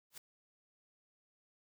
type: noise with exponential growth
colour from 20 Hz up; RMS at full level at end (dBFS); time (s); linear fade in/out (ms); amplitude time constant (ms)
white; -43; 0.1-0.18; 5; 16
effects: none